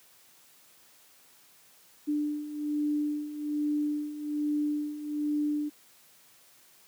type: beating tone pair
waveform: sine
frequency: 295.9 / 297.1 Hz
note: D4 / D4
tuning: +13 / +20 cents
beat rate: 1.2 Hz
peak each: -34 / -29 dBFS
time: 2.07-5.7 s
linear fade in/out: 20 ms
effects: white hiss -59 dBFS RMS until 6.87 s + high-pass 100 Hz 12 dB/octave